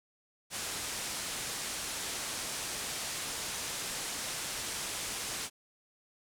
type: low-pass noise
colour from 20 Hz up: white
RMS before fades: -38 dBFS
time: 0.5-5.5 s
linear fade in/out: 50 ms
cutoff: 9900 Hz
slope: 24 dB/octave
effects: none